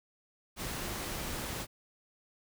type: tone in noise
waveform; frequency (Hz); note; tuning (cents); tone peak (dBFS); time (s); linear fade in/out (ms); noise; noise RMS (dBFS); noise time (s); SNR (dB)
sine; 349.2; F4; 0; -46; 0.79-1; 50; pink; -38; 0.56-1.67; -11
effects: none